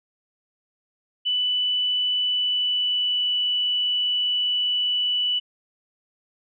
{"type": "tone with pitch glide", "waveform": "sine", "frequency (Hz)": [2982, 2965], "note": ["F#7", "F#7"], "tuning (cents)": [13, 3], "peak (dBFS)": -20, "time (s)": [1.25, 5.4], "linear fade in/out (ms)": 20, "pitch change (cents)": -10, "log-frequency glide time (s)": [2.19, 3.33], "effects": []}